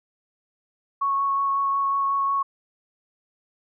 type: tone with vibrato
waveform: sine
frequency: 1105 Hz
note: C#6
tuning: 6 cents flat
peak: -20 dBFS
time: 1.01-2.43 s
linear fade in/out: 10 ms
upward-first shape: sine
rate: 5.5 Hz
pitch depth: 9 cents each way
effects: none